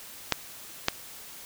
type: clicks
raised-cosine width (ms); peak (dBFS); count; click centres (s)
0.2; -4; 2; 0.323 / 0.884
effects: white hiss -45 dBFS RMS until 1.45 s